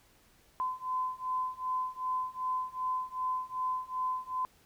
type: beating tone pair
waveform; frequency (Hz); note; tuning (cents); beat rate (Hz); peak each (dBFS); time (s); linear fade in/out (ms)
sine; 1020 / 1022.6; C6 / C6; -44 / -40; 2.6; -35 / -34; 0.6-4.45; 0
effects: pink hiss -64 dBFS RMS until 4.65 s